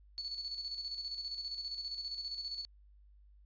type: tone with tremolo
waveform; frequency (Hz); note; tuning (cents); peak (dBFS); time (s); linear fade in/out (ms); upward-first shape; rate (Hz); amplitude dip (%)
sine; 4435; C#8; 0; -36; 0.18-2.65; 0; square; 15; 50
effects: added 50 Hz sine -58 dBFS peak until 3.45 s + resampled to 11025 Hz